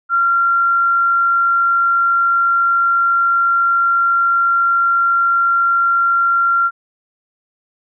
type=tone; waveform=sine; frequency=1377 Hz; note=F6; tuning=25 cents flat; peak=-11 dBFS; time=0.09-6.71 s; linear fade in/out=50 ms; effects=none